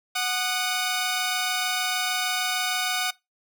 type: tone pair together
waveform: 10% pulse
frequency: 740 / 1224.5 Hz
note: F#5 / D#6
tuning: 0 / -28 cents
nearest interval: major sixth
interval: 872 cents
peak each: -17 / -21 dBFS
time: 0.15-3.11 s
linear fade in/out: 10 ms
effects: noise-tail reverb RT60 0.2 s tail -21 dB re dry